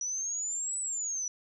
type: exponential two-way sweep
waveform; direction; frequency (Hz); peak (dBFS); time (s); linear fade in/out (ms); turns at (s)
sine; up then down; 5850 to 8010 to 5850; -31; 0.01-1.28; 2; 0.8
effects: none